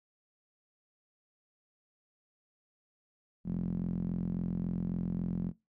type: tone with band-pass filter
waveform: sawtooth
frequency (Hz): 43.65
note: F1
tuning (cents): 0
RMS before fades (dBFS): -34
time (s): 3.44-5.53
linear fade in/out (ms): 50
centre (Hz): 190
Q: 5.6
effects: noise-tail reverb RT60 0.2 s tail -20 dB re dry